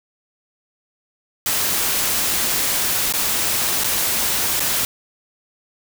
white noise with dropouts, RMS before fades -20 dBFS, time 1.46-4.85 s, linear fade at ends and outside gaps 1 ms, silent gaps 3.125-3.137 / 3.837-3.843 / 4.596-4.603 s, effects none

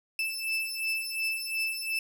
35% pulse beating tone pair, 2637 / 2639.8 Hz, E7 / E7, 0 / +2 cents, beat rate 2.8 Hz, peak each -31 dBFS, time 0.19-1.99 s, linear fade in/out 2 ms, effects none

